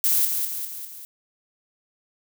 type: noise with echo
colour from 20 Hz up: violet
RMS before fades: -20 dBFS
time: 0.04-0.25 s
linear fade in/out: 0 ms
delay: 200 ms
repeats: 4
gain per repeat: -5 dB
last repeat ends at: 1.05 s
effects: none